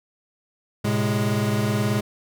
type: tone cluster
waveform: square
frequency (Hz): 110.9 / 129.5 / 207.5 / 416.2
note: A2 / C3 / G#3 / G#4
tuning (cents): +14 / -17 / -1 / +4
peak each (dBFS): -25 / -28 / -25 / -32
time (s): 0.84-2.01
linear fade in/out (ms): 10
effects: none